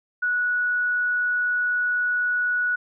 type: tone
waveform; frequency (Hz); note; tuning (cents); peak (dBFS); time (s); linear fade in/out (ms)
sine; 1468; F#6; -14; -20; 0.22-2.76; 10
effects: none